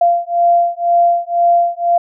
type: beating tone pair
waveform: sine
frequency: 690 / 692 Hz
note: F5 / F5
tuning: -21 / -16 cents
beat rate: 2 Hz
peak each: -13 dBFS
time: 0.01-1.98 s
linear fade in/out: 5 ms
effects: none